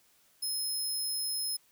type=tone; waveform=20% pulse; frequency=5150 Hz; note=E8; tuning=41 cents flat; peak=-26 dBFS; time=0.42-1.57 s; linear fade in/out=10 ms; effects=white hiss -66 dBFS RMS until 1.71 s